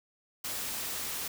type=noise; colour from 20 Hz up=white; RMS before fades=-36 dBFS; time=0.44-1.28 s; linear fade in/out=5 ms; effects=none